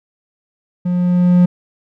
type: tone with level ramp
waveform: triangle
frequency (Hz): 178.2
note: F3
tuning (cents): +35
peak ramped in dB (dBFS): -13 to -4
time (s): 0.85-1.46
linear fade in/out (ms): 10
effects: none